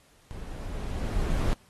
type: noise with level ramp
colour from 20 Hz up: brown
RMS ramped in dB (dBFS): -39 to -24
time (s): 0.31-1.53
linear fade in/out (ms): 0
effects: pink hiss -61 dBFS RMS until 1.69 s + AAC 32 kbps